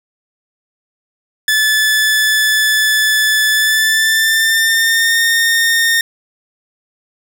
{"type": "tone with pitch glide", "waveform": "sawtooth", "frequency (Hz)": [1736, 1832.9], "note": ["A6", "A#6"], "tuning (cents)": [-24, -30], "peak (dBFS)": -7, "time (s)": [1.48, 6.01], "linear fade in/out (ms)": 2, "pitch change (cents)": 94, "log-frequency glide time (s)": [3.51, 5.19], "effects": []}